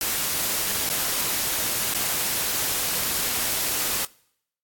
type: noise with dropouts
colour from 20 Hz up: white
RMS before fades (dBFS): -25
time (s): 0.01-4.05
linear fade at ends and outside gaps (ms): 1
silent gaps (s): 0.891-0.899 / 1.939-1.947
effects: noise-tail reverb RT60 0.7 s tail -24 dB re dry + AAC 64 kbps